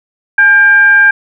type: tone with frequency modulation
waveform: sine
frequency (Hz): 1600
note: G6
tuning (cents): +35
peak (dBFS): -3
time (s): 0.38-1.11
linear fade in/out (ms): 5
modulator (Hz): 748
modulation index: 0.26
effects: none